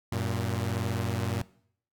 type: tone pair together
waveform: sawtooth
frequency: 94.75 / 116.3 Hz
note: F#2 / A#2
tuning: +42 / -4 cents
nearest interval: major third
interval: 354 cents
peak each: -27 dBFS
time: 0.12-1.42 s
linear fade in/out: 5 ms
effects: noise-tail reverb RT60 0.6 s tail -20 dB re dry